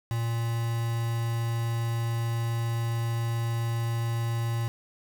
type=tone with quantisation; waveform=triangle; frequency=115.9 Hz; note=A#2; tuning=10 cents flat; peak=-24 dBFS; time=0.11-4.68 s; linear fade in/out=0 ms; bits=6; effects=none